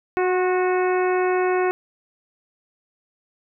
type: harmonic tone with a mistuned harmonic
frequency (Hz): 367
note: F#4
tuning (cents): -14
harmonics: 1 / 2 / 3 / 4 / 5 / 6 / 7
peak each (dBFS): -19 / -25 / -29 / -31 / -33 / -35 / -36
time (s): 0.17-1.71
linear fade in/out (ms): 0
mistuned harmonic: 3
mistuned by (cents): -26
effects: none